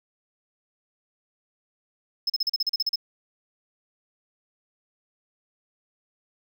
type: tone bursts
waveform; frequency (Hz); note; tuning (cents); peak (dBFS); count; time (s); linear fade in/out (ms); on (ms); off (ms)
triangle; 5180; E8; -31; -20; 11; 2.27-2.958; 5; 28; 38
effects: none